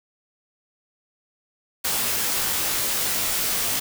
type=noise with comb filter; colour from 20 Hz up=white; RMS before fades=-24 dBFS; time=1.84-3.8 s; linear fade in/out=10 ms; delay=19 ms; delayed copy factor=-0.9; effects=none